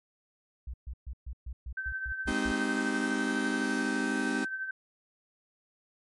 sine tone bursts, 61.9 Hz, B1, 5 cents sharp, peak -35 dBFS, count 10, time 0.67-2.52 s, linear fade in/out 5 ms, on 68 ms, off 130 ms
sine tone with tremolo, 1546 Hz, G6, 24 cents flat, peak -30 dBFS, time 1.77-4.71 s, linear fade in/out 5 ms, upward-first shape triangle, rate 12 Hz, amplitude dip 60%
45% pulse chord, Ab major seventh, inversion none, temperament just, 207.7 / 259.6 / 311.5 / 389.3 Hz, Ab3 / C4 / Eb4 / G4, 0 / -13 / +2 / -12 cents, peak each -35 / -32 / -35 / -38 dBFS, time 2.27-4.45 s, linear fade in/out 10 ms
effects MP3 48 kbps

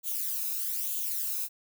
violet noise with flanger, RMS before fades -32 dBFS, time 0.03-1.49 s, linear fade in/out 50 ms, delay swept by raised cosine 0.28 to 0.79 ms, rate 1.1 Hz, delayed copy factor +0.6, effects none

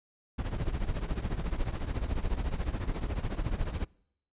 brown noise with tremolo, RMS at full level -28 dBFS, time 0.38-3.85 s, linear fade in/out 10 ms, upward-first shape triangle, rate 14 Hz, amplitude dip 85%, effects noise-tail reverb RT60 0.7 s tail -25 dB re dry + resampled to 8000 Hz

